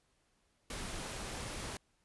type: noise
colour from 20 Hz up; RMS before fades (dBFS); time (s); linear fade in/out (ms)
pink; -42; 0.7-1.77; 2
effects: pink hiss -75 dBFS RMS until 2.04 s + resampled to 24000 Hz